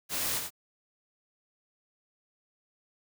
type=noise with echo; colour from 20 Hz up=white; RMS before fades=-32 dBFS; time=0.09-0.42 s; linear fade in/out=50 ms; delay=86 ms; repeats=1; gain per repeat=-5 dB; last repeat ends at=0.506 s; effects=none